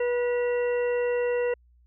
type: harmonic tone with a mistuned harmonic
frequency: 486 Hz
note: B4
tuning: 28 cents flat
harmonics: 1 / 2 / 3 / 4 / 6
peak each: -23 / -39 / -41 / -37 / -41 dBFS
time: 0-1.54 s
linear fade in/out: 5 ms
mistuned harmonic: 6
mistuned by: -110 cents
effects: added 60 Hz sine -56 dBFS peak until 1.86 s